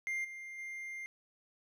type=tone with level steps; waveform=triangle; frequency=2100 Hz; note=C7; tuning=6 cents sharp; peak=-32 / -42 / -39 dBFS; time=0.07-1.06 s; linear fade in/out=0 ms; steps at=0.24 / 0.58 s; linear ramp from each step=10 ms; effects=none